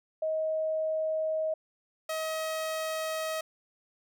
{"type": "tone pair in turn", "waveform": ["sine", "sawtooth"], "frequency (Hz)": [631, 634.7], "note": ["D#5", "D#5"], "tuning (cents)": [24, 34], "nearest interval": "unison", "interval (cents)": 10, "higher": "second", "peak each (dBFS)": -27, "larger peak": "neither", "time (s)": [[0.22, 1.54], [2.09, 3.41]], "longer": "neither", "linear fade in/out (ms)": 5, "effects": []}